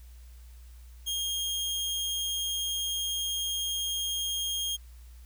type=tone; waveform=sawtooth; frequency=3238 Hz; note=G#7; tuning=45 cents flat; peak=-26 dBFS; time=1.06-4.77 s; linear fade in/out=20 ms; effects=added 60 Hz sine -46 dBFS peak until 5.25 s + white hiss -62 dBFS RMS until 5.25 s